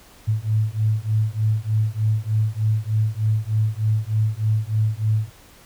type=beating tone pair; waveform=sine; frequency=107 / 110.3 Hz; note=A2 / A2; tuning=-48 / +5 cents; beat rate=3.3 Hz; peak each=-21 dBFS; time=0.27-5.3 s; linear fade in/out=20 ms; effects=pink hiss -49 dBFS RMS until 5.65 s